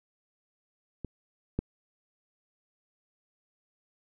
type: clicks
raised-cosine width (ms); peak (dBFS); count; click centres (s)
3; -23 / -15; 2; 1.047 / 1.59
effects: none